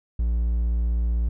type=tone; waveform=triangle; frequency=57.9 Hz; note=A#1; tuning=11 cents flat; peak=-18 dBFS; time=0.19-1.29 s; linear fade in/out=5 ms; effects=none